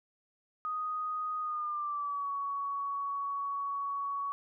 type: tone with pitch glide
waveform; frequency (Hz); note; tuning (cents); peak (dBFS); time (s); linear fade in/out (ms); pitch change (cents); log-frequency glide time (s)
sine; 1244.5 to 1121.6; D#6 to C#6; 0 to +20; -32; 0.65-4.32; 0; -180; 1.4-2.3
effects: none